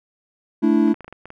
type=chord; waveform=triangle; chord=A suspended fourth; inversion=none; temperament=equal with one note detuned; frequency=220 / 291.6 / 329.6 Hz; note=A3 / D4 / E4; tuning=0 / -12 / 0 cents; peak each=-16 dBFS; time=0.62-0.94 s; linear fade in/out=20 ms
type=clicks; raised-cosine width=0.5 ms; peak=-23 dBFS; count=8; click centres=0.879 / 0.943 / 1.007 / 1.045 / 1.08 / 1.126 / 1.256 / 1.304 s
effects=none